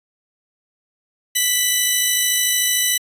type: tone pair together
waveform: 10% pulse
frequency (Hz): 1975.5 / 2990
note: B6 / F#7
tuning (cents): 0 / +17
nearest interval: perfect fifth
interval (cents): 717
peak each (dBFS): -10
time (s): 1.35-2.98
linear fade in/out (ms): 10
effects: resampled to 32000 Hz